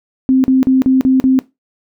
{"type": "tone bursts", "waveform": "sine", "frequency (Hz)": 261.6, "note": "C4", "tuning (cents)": 0, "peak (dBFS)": -7, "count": 6, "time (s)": [0.29, 1.39], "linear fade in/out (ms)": 0, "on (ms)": 150, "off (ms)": 40, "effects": ["noise-tail reverb RT60 0.2 s tail -18 dB re dry"]}